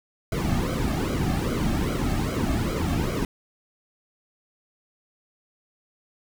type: noise with flanger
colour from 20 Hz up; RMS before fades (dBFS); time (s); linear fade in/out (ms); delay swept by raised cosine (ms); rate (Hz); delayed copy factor
brown; -25; 0.32-3.25; 2; 1.1 to 2.09; 2.5; -0.8
effects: none